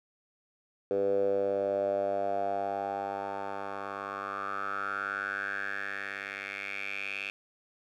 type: tone with band-pass filter sweep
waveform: 10% pulse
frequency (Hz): 99.1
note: G2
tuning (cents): +19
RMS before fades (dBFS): -33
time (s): 0.91-7.3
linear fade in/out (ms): 0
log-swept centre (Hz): 460 to 2600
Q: 6.7
effects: none